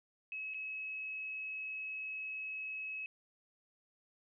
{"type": "tone with dropouts", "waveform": "sine", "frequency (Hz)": 2571, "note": "E7", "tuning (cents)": -44, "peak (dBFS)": -39, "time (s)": [0.32, 3.06], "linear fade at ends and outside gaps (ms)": 1, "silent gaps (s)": [0.538, 0.544], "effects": []}